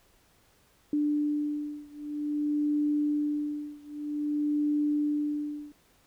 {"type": "beating tone pair", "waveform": "sine", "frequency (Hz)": [295.6, 296.12], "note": ["D4", "D4"], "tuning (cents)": [11, 14], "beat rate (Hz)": 0.52, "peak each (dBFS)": [-29, -30], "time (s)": [0.93, 5.72], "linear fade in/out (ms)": 2, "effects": ["pink hiss -64 dBFS RMS until 6.06 s"]}